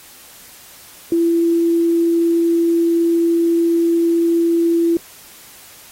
sine tone with quantisation, 336.3 Hz, E4, 35 cents sharp, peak -12 dBFS, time 1.12-4.97 s, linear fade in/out 2 ms, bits 7, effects white hiss -42 dBFS RMS until 5.91 s + AAC 48 kbps

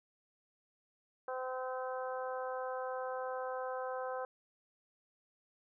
harmonic tone, 257 Hz, C4, 31 cents flat, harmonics 2 / 3 / 4 / 5 / 6, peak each -39 / -43 / -45 / -47 / -49 dBFS, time 1.28-4.25 s, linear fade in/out 2 ms, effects none

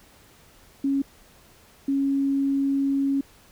sine tone bursts at uneven times, 275.6 Hz, C#4, 10 cents flat, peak -20 dBFS, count 2, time 0.84-1.02 / 1.88-3.21 s, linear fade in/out 5 ms, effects pink hiss -54 dBFS RMS until 3.51 s

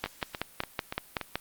two click trains, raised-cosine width 0.3 ms, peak -12 / -17 dBFS, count 8 / 5, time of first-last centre 0.04-1.356 / 0.06-1.213 s, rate 5.32 / 3.47 Hz, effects white hiss -54 dBFS RMS until 1.4 s + Opus 48 kbps

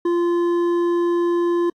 sine tone with hard clipping, 345.7 Hz, F4, 18 cents flat, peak -18 dBFS, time 0.05-1.7 s, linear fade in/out 5 ms, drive 7 dB, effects AAC 64 kbps

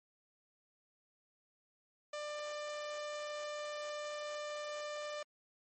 sawtooth tone, 595 Hz, D5, 22 cents sharp, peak -36 dBFS, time 2.13-5.23 s, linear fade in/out 5 ms, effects MP3 32 kbps

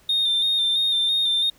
triangle tone with vibrato, 3640 Hz, A#7, 42 cents flat, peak -16 dBFS, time 0.09-1.5 s, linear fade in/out 5 ms, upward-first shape square, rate 3 Hz, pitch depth 27 cents each way, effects tanh soft clip ceiling -14 dBFS + pink hiss -56 dBFS RMS until 1.58 s

